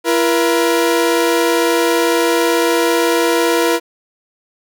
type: tone pair together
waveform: sawtooth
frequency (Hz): 337.5 / 477.3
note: E4 / A#4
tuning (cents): +41 / +41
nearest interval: tritone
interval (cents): 600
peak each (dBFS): -11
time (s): 0.04-3.8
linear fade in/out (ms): 50
effects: none